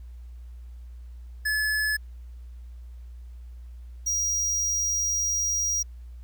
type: tone pair in turn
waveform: square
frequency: 1717 / 5730 Hz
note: A6 / F8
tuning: -43 / +44 cents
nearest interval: octave + major sixth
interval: 2087 cents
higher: second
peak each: -24 dBFS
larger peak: neither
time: 1.45-1.97 / 4.06-5.83 s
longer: second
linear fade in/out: 10 ms
effects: added 60 Hz sine -39 dBFS peak until 6.23 s + pink hiss -67 dBFS RMS until 6.23 s